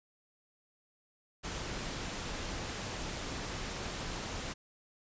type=noise; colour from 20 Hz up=pink; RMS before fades=-39 dBFS; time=1.43-4.54 s; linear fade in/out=20 ms; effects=resampled to 16000 Hz